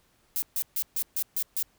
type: noise bursts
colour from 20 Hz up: violet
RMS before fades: -28 dBFS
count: 7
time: 0.36-1.627 s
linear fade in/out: 0 ms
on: 61 ms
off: 140 ms
effects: pink hiss -66 dBFS RMS until 1.78 s